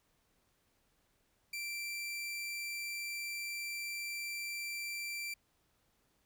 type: tone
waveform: sawtooth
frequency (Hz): 2349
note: D7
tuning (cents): 0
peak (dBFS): -35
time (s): 1.53-5.34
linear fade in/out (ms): 5
effects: pink hiss -75 dBFS RMS until 6.25 s